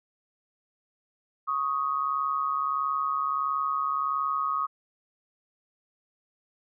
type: tone pair together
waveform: sine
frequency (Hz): 1108.7 / 1250.2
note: C#6 / D#6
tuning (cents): 0 / +8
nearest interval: major second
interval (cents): 208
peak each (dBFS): -29 / -27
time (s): 1.47-4.67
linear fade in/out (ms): 20
effects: none